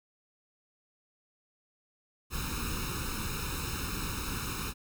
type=noise with comb filter; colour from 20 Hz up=pink; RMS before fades=-35 dBFS; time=2.3-4.74 s; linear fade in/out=50 ms; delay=0.76 ms; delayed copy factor=+0.95; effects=none